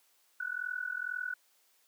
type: tone with amplitude modulation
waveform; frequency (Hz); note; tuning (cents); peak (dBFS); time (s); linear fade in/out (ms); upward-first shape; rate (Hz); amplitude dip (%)
sine; 1480; F#6; 0; -30; 0.4-1.34; 5; sine; 42.1; 90
effects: white hiss -69 dBFS RMS until 1.87 s + high-pass 400 Hz 12 dB/octave